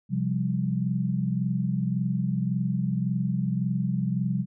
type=chord; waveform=sine; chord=C suspended fourth; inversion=none; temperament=just; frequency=130.81 / 174.42 / 196.22 Hz; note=C3 / F3 / G3; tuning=0 / -2 / +2 cents; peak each=-28 dBFS; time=0.09-4.46 s; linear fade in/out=50 ms; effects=none